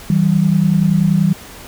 sine tone pair together, 160.86 / 191.3 Hz, E3 / G3, -42 / -42 cents, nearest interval minor third, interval 300 cents, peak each -13 dBFS, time 0.1-1.33 s, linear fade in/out 2 ms, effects pink hiss -36 dBFS RMS until 1.67 s

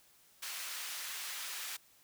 pink high-pass noise, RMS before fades -42 dBFS, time 0.42-1.77 s, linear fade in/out 10 ms, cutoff 1700 Hz, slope 12 dB/octave, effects white hiss -65 dBFS RMS until 2.03 s

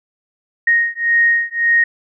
sine beating tone pair, 1864.7 / 1866.5 Hz, A#6 / A#6, 0 / +2 cents, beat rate 1.8 Hz, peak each -15 dBFS, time 0.67-1.84 s, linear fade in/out 5 ms, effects none

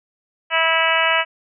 harmonic tone, 326.1 Hz, E4, 19 cents flat, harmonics 2 / 3 / 4 / 5 / 6 / 7 / 8 / 9, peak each -23 / -23 / -23 / -23 / -23 / -23 / -23 / -23 dBFS, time 0.5-1.25 s, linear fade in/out 50 ms, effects none

